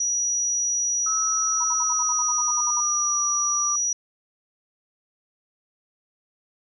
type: tone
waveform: sine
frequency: 5820 Hz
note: F#8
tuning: 29 cents flat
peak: -21 dBFS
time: 0-3.93 s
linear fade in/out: 5 ms
type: tone with pitch glide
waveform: sine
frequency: 1300 to 1185.2 Hz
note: E6 to D6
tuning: -24 to +15 cents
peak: -27 dBFS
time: 1.06-3.76 s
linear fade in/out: 5 ms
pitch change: -161 cents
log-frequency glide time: 1.63-3.21 s
type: tone bursts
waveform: sine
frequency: 973 Hz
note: B5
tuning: 26 cents flat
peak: -28 dBFS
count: 13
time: 1.6-2.807 s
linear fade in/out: 10 ms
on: 43 ms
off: 54 ms
effects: none